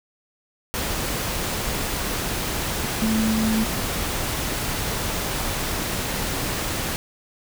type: tone in noise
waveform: sine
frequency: 220 Hz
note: A3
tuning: in tune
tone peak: -19 dBFS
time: 3.02-3.64 s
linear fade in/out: 0 ms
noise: pink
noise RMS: -26 dBFS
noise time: 0.74-6.96 s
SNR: +4 dB
effects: none